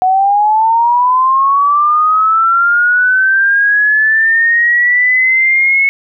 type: linear sweep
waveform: sine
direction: up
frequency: 735 to 2200 Hz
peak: -7 dBFS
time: 0.02-5.89 s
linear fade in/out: 0 ms
effects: none